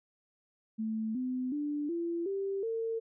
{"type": "tone with pitch steps", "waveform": "sine", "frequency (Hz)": [220.1, 254.3, 293.8, 339.4, 392.2, 453.1], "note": ["A3", "C4", "D4", "F4", "G4", "A#4"], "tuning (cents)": [1, -49, 1, -49, 1, -49], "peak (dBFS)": -31, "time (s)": [0.78, 3], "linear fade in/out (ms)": 20, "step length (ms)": 370, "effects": []}